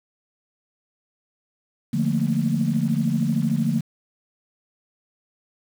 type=chord; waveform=sine; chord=Bb major seventh; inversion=first; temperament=equal; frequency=146.83 / 174.61 / 220 / 233.1 Hz; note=D3 / F3 / A3 / Bb3; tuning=0 / 0 / 0 / 0 cents; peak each=-24 / -25 / -24 / -24 dBFS; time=1.93-3.81 s; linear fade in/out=10 ms; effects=tanh soft clip ceiling -9 dBFS + 7-bit